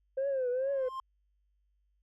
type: tone with vibrato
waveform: sine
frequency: 523.3 Hz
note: C5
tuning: in tune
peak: -27 dBFS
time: 0.17-0.89 s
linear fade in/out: 10 ms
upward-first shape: triangle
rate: 2.3 Hz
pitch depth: 130 cents each way
type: tone with exponential growth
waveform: triangle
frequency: 1055 Hz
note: C6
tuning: 14 cents sharp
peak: -31 dBFS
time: 0.59-1 s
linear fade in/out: 2 ms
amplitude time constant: 88 ms
effects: tanh soft clip ceiling -26 dBFS + added 50 Hz sine -70 dBFS peak until 2.02 s